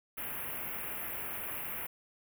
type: band-stop noise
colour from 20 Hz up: white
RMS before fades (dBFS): -39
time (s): 0.17-1.87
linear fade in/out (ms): 10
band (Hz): 2800 to 11000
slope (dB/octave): 48
effects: none